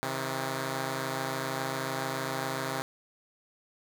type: tone pair together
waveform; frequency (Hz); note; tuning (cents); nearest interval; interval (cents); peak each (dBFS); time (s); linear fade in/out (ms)
5% pulse; 133 / 160.1; C3 / D#3; +29 / +50; minor third; 321; -21 / -25; 0.03-2.82; 0
effects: none